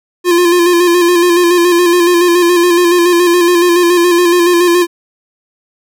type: tone with vibrato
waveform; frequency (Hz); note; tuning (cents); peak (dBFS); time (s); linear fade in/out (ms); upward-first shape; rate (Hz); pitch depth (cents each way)
square; 349.2; F4; 0; -7; 0.24-4.87; 50; square; 7.1; 34
effects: none